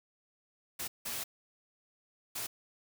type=noise bursts at uneven times; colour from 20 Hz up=white; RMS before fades=-38 dBFS; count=3; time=0.79-0.88 / 1.05-1.24 / 2.35-2.47 s; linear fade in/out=10 ms; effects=none